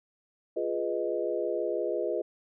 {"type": "chord", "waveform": "sine", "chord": "F half-diminished seventh", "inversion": "none", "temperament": "equal", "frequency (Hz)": [349.2, 415.3, 493.9, 622.3], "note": ["F4", "Ab4", "Cb5", "Eb5"], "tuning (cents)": [0, 0, 0, 0], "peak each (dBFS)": -33, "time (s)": [0.56, 2.22], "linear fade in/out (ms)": 10, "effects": []}